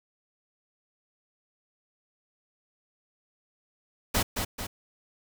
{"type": "noise with echo", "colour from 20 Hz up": "pink", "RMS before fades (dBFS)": -25, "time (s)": [4.14, 4.23], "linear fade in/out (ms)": 10, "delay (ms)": 220, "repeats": 2, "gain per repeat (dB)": -5, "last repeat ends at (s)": 4.67, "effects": []}